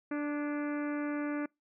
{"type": "harmonic tone with a mistuned harmonic", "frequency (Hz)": 293.7, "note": "D4", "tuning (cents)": 0, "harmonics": [1, 2, 3, 4, 5, 6, 7, 8, 9], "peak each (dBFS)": [-32, -41, -49, -46, -46, -48, -50, -53, -62], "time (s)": [0.11, 1.46], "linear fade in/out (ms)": 5, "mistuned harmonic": 6, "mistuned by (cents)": -39, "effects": ["noise-tail reverb RT60 0.2 s tail -26 dB re dry"]}